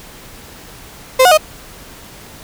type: tone with pitch steps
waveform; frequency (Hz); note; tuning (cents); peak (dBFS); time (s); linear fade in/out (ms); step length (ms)
35% pulse; 518 / 728 / 622; C5 / F#5 / D#5; -17 / -28 / -1; -4; 1.19-1.376; 10; 62
effects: pink hiss -37 dBFS RMS until 2.43 s

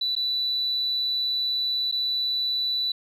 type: tone with dropouts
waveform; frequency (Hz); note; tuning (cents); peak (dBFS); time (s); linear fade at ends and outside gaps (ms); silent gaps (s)
sine; 3968; B7; +7; -22; 0.01-2.92; 5; 0.153-0.163 / 1.915-1.923
effects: tanh soft clip ceiling -18 dBFS

